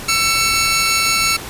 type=tone pair together; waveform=15% pulse; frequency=1338 / 2228 Hz; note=E6 / C#7; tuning=+25 / +8 cents; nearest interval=major sixth; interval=883 cents; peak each=-10 dBFS; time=0.08-1.37 s; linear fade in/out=10 ms; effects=pink hiss -30 dBFS RMS until 1.49 s + resampled to 32000 Hz